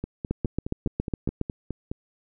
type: two click trains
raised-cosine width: 3 ms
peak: -17 / -12 dBFS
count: 10 / 9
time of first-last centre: 0.04-1.915 / 0.31-1.413 s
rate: 4.8 / 7.25 Hz
effects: none